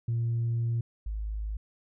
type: tone pair in turn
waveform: sine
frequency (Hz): 116.54 / 52.91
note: A#2 / G#1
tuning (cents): 0 / +33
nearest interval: octave + major second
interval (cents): 1367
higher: first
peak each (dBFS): -24 / -30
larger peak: first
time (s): 0.08-0.81 / 1.06-1.57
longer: first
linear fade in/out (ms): 5
effects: tanh soft clip ceiling -23 dBFS